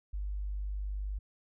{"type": "tone", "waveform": "sine", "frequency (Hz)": 49.86, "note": "G1", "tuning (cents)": 30, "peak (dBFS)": -33, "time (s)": [0.13, 1.19], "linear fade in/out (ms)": 10, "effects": []}